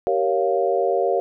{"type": "chord", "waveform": "sine", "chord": "G half-diminished seventh", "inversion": "none", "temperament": "equal with one note detuned", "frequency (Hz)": [386.6, 466.2, 554.4, 698.5], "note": ["G4", "Bb4", "Db5", "F5"], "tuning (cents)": [-24, 0, 0, 0], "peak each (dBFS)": -23, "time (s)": [0.07, 1.2], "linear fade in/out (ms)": 0, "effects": []}